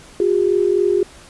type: tone pair together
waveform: sine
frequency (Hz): 359.6 / 403.4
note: F#4 / G4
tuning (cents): -49 / +50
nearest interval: major second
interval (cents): 199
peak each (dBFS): -16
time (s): 0.2-1.03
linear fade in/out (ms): 2
effects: pink hiss -43 dBFS RMS until 1.29 s + resampled to 24000 Hz